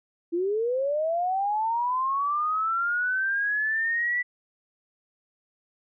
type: linear sweep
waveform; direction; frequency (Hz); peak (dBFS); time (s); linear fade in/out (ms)
sine; up; 329.6 to 1975.5; -23; 0.32-4.23; 20
effects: none